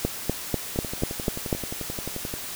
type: two click trains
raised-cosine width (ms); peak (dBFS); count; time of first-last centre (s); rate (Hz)
2; -9 / -18; 7 / 19; 0.05-1.528 / 0.76-2.339; 4.06 / 11.4
effects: white hiss -35 dBFS RMS until 2.55 s